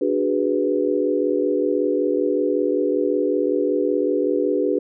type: chord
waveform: sine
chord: G# half-diminished seventh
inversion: second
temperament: equal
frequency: 293.7 / 370 / 415.3 / 493.9 Hz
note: D4 / F#4 / G#4 / B4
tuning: 0 / 0 / 0 / 0 cents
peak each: -23 dBFS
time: 0.01-4.79 s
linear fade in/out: 5 ms
effects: none